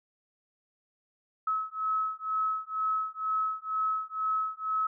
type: beating tone pair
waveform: sine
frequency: 1288 / 1290.1 Hz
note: E6 / E6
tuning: -41 / -38 cents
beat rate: 2.1 Hz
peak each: -31 / -31 dBFS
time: 1.47-4.87 s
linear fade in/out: 5 ms
effects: none